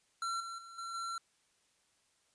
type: tone with level steps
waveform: square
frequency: 1358 Hz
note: F6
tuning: 49 cents flat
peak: -35 / -42 / -50 / -41 / -38 dBFS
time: 0.22-1.18 s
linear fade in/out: 2 ms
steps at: 0.4 / 0.58 / 0.78 / 0.94 s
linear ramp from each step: 5 ms
effects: white hiss -73 dBFS RMS until 2.34 s + resampled to 22050 Hz